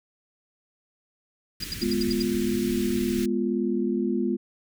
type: band-stop noise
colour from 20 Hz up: pink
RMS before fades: -36 dBFS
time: 1.6-3.26 s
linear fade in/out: 5 ms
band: 330 to 1700 Hz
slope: 24 dB/octave
type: tone bursts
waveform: sine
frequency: 4855 Hz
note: D#8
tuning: 43 cents flat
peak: -27 dBFS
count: 7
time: 1.62-2.224 s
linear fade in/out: 5 ms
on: 22 ms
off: 75 ms
type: chord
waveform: sine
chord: F diminished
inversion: first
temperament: equal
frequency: 207.7 / 246.9 / 349.2 Hz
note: Ab3 / Cb4 / F4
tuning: 0 / 0 / 0 cents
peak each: -27 dBFS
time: 1.81-4.37 s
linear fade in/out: 20 ms
effects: none

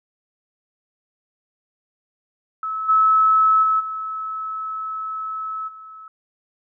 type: tone with level steps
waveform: sine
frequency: 1298 Hz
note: E6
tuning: 27 cents flat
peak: -23 / -12 / -15 / -25 / -37 dBFS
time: 2.63-6.08 s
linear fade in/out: 2 ms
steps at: 2.88 / 3.62 / 3.79 / 5.67 s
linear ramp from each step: 20 ms
effects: none

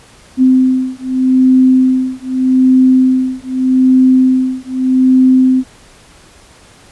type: beating tone pair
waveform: sine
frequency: 258 / 258.82 Hz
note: C4 / C4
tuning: -24 / -19 cents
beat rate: 0.82 Hz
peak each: -10 dBFS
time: 0.37-5.64 s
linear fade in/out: 50 ms
effects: pink hiss -42 dBFS RMS until 6.91 s + resampled to 24000 Hz

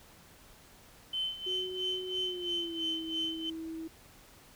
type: tone with tremolo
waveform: sine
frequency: 3065 Hz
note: G7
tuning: 40 cents flat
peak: -29 dBFS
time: 1.13-3.5 s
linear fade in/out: 5 ms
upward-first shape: sine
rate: 3 Hz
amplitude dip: 80%
type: tone with pitch glide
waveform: sine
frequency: 370 to 324 Hz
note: F#4 to E4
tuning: 0 to -30 cents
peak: -37 dBFS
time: 1.46-3.88 s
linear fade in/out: 10 ms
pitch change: -230 cents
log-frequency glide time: 2.22-2.86 s
effects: tanh soft clip ceiling -25 dBFS + pink hiss -57 dBFS RMS until 4.55 s

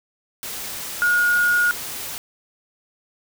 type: tone in noise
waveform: sine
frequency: 1438 Hz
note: F#6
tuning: 50 cents flat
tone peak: -15 dBFS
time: 1.02-1.71 s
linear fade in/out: 0 ms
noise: white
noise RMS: -31 dBFS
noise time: 0.43-2.18 s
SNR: +13 dB
effects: none

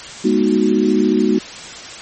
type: chord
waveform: sine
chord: G# minor seventh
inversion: none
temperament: equal with one note detuned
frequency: 207.7 / 241.7 / 311.1 / 370 Hz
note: G#3 / B3 / D#4 / F#4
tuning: 0 / -37 / 0 / 0 cents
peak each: -17 dBFS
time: 0.24-1.39 s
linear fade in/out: 10 ms
effects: white hiss -32 dBFS RMS until 2.01 s + MP3 32 kbps

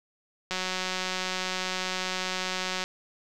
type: click train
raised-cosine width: 0.2 ms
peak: -13 dBFS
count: 432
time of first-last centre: 0.51-2.84 s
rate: 185 Hz
effects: none

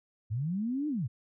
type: linear two-way sweep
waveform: sine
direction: up then down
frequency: 98 to 309.4 to 98 Hz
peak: -29 dBFS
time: 0.3-1.08 s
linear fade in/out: 20 ms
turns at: 0.88 s
effects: none

